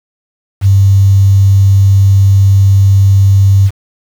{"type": "tone with quantisation", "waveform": "sine", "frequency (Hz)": 98, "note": "G2", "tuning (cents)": 0, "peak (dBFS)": -3, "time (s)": [0.61, 3.71], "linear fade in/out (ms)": 50, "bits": 5, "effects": []}